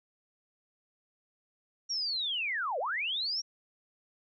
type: linear two-way sweep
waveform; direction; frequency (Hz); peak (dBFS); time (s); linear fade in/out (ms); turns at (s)
sine; down then up; 5710 to 466.2 to 5710; -30; 1.89-3.42; 20; 2.79
effects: none